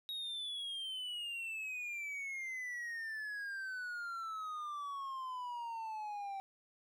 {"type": "exponential sweep", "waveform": "triangle", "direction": "down", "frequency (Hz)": [3800, 775], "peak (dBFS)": -38, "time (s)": [0.09, 6.4], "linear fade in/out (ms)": 0, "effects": []}